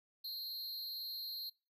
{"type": "tone with amplitude modulation", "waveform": "square", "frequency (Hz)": 4186, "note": "C8", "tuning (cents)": 0, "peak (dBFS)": -38, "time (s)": [0.24, 1.5], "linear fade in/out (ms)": 10, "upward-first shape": "sine", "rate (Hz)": 294, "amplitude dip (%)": 75, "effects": ["noise-tail reverb RT60 0.3 s tail -24 dB re dry"]}